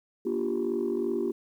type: chord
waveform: sine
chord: G minor seventh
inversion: first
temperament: equal with one note detuned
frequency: 238.5 / 293.7 / 349.2 / 392 Hz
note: Bb3 / D4 / F4 / G4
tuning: +40 / 0 / 0 / 0 cents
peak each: -32 / -35 / -29 / -29 dBFS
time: 0.25-1.32 s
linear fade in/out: 10 ms
effects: tanh soft clip ceiling -20 dBFS + 10-bit